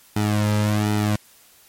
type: tone with flanger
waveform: sawtooth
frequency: 105.2 Hz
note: G#2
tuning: 23 cents sharp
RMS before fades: -20 dBFS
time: 0.16-1.16 s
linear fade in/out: 5 ms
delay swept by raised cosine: 1.8 to 2.76 ms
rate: 1.3 Hz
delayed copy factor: -0.9
effects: white hiss -52 dBFS RMS until 1.68 s + MP3 64 kbps